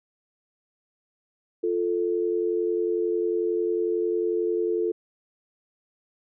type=tone pair together; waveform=sine; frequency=349.2 / 440.3 Hz; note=F4 / A4; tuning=0 / +1 cents; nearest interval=major third; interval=401 cents; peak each=-25 / -25 dBFS; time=1.63-4.92 s; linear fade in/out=10 ms; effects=none